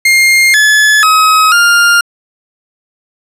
40% pulse tone with pitch steps, 2122 / 1715 / 1273 / 1404 Hz, C7 / A6 / D#6 / F6, +24 / -45 / +39 / +9 cents, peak -4 dBFS, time 0.05-2.01 s, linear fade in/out 5 ms, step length 490 ms, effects low-pass 12000 Hz 12 dB/octave

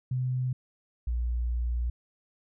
sine tone pair in turn, 127.4 / 59.64 Hz, C3 / A#1, -46 / +40 cents, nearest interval octave + minor second, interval 1314 cents, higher first, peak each -26 dBFS, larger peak neither, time 0.11-0.53 / 1.07-1.9 s, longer second, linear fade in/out 5 ms, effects none

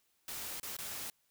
white noise with dropouts, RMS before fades -42 dBFS, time 0.28-1.1 s, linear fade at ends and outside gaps 1 ms, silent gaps 0.599-0.63 / 0.767-0.787 s, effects white hiss -75 dBFS RMS until 1.3 s

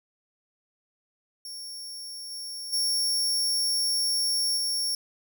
sawtooth tone with level steps, 5490 Hz, F8, 31 cents flat, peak -34 / -32 / -21 / -23 dBFS, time 1.45-4.95 s, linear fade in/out 2 ms, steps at 2.3 / 2.72 / 4.56 s, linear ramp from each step 20 ms, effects none

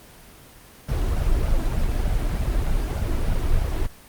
brown noise with flanger, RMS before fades -21 dBFS, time 0.88-3.87 s, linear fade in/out 10 ms, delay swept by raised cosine 1.3 to 3.1 ms, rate 3.3 Hz, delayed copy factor +0.55, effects pink hiss -47 dBFS RMS until 4.08 s + Opus 24 kbps

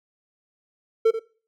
triangle tone with echo, 450 Hz, A4, 39 cents sharp, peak -11 dBFS, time 1.05-1.11 s, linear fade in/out 10 ms, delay 85 ms, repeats 1, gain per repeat -11 dB, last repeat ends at 1.195 s, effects noise-tail reverb RT60 0.4 s tail -20 dB re dry

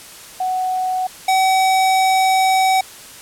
sine / square tone pair in turn, 743 / 759.1 Hz, F#5 / F#5, +7 / +44 cents, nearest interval unison, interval 37 cents, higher second, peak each -17 / -13 dBFS, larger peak second, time 0.4-1.07 / 1.28-2.81 s, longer second, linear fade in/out 5 ms, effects white hiss -38 dBFS RMS until 3.21 s + low-pass 12000 Hz 12 dB/octave

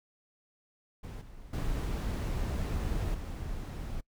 brown noise with level steps, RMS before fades -41 / -49 / -32 / -38 dBFS, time 1.03-4.01 s, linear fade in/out 10 ms, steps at 1.21 / 1.53 / 3.14 s, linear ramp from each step 5 ms, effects noise-tail reverb RT60 0.1 s tail -24 dB re dry

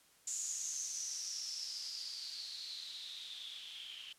violet noise with low-pass filter sweep, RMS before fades -44 dBFS, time 0.27-4.13 s, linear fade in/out 5 ms, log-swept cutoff 7100 to 3000 Hz, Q 9.6, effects white hiss -67 dBFS RMS until 4.18 s + low-pass 12000 Hz 12 dB/octave

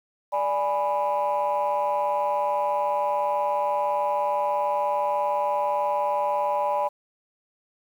sine chord, G# diminished, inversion second, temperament equal, 587.3 / 830.6 / 987.8 Hz, D5 / G#5 / B5, 0 / 0 / 0 cents, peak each -25 dBFS, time 0.32-6.89 s, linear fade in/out 20 ms, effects tanh soft clip ceiling -16 dBFS + 9-bit

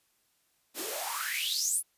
white noise with high-pass filter sweep, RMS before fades -32 dBFS, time 0.74-1.83 s, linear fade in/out 50 ms, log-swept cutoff 270 to 11000 Hz, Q 9.9, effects white hiss -72 dBFS RMS until 1.97 s + resampled to 32000 Hz

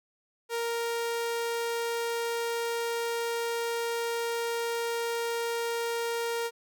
sawtooth tone, 466.2 Hz, A#4, in tune, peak -25 dBFS, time 0.49-6.51 s, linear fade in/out 50 ms, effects none

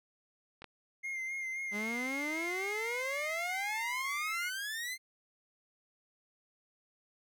clicks, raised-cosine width 0.3 ms, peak -32 / -29 dBFS, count 2, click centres 0.62 / 0.643 s
triangle tone with vibrato, 2109 Hz, C7, 13 cents sharp, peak -34 dBFS, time 1.03-4.5 s, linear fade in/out 20 ms, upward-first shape sine, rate 3.8 Hz, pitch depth 35 cents each way
sawtooth exponential sweep, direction up, 200.4 to 2111 Hz, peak -33 dBFS, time 1.71-4.98 s, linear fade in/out 50 ms
effects none

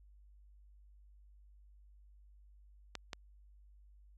clicks, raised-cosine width 0.2 ms, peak -23 dBFS, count 2, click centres 2.953 / 3.132 s, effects added 50 Hz sine -58 dBFS peak until 4.17 s

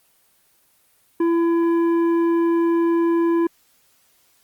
sine tone with tanh clipping, 336.1 Hz, E4, 34 cents sharp, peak -17 dBFS, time 1.2-3.47 s, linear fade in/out 5 ms, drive 9 dB, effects white hiss -60 dBFS RMS until 4.43 s + Opus 24 kbps

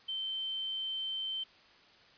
sine tone, 3101 Hz, G7, 19 cents flat, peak -34 dBFS, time 0.08-1.44 s, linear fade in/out 10 ms, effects white hiss -60 dBFS RMS until 2.17 s + resampled to 11025 Hz

